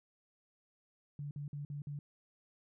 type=tone bursts; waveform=sine; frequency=144.6 Hz; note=D3; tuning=27 cents flat; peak=-39 dBFS; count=5; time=1.19-1.99 s; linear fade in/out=2 ms; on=120 ms; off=50 ms; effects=none